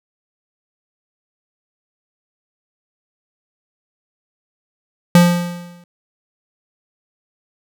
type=tone with exponential decay; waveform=square; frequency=174.61 Hz; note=F3; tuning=in tune; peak=-5 dBFS; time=5.15-5.84 s; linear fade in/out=2 ms; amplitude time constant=150 ms; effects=none